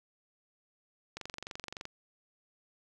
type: click train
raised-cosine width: 0.2 ms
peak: -23 dBFS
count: 17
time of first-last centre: 1.17-1.854 s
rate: 23.4 Hz
effects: none